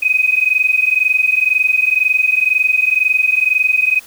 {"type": "tone pair together", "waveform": "sine", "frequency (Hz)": [2503, 2525], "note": ["D#7", "D#7"], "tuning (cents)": [10, 25], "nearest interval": "unison", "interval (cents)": 15, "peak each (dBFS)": -14, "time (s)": [0.02, 4], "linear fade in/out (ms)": 10, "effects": ["white hiss -41 dBFS RMS until 4.06 s"]}